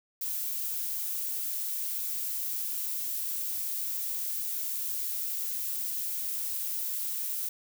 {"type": "noise", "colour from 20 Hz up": "violet", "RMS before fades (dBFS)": -33, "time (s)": [0.21, 7.49], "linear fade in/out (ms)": 5, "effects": []}